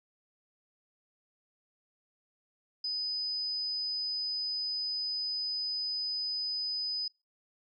sine tone, 5000 Hz, D#8, 8 cents sharp, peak -31 dBFS, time 2.84-7.08 s, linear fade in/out 5 ms, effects noise-tail reverb RT60 0.3 s tail -26 dB re dry

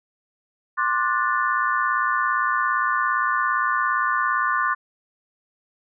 sine chord, D dominant seventh, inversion third, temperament just, 1057.2 / 1174.7 / 1468.3 / 1762 Hz, C6 / D6 / F#6 / A6, +18 / 0 / -14 / +2 cents, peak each -24 / -24 / -25 / -26 dBFS, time 0.77-4.75 s, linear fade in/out 20 ms, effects none

